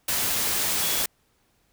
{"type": "tone in noise", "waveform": "sine", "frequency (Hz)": 3369, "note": "G#7", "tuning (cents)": 24, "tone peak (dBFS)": -33, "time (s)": [0.82, 1.02], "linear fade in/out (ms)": 5, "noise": "white", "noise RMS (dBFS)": -25, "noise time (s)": [0.08, 1.06], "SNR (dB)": -11, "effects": ["pink hiss -67 dBFS RMS until 1.72 s"]}